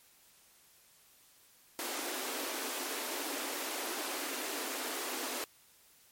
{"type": "high-pass noise", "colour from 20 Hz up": "pink", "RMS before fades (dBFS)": -38, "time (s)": [1.79, 5.44], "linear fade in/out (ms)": 0, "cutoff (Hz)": 250, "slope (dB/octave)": 96, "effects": ["white hiss -63 dBFS RMS until 6.11 s", "MP3 64 kbps"]}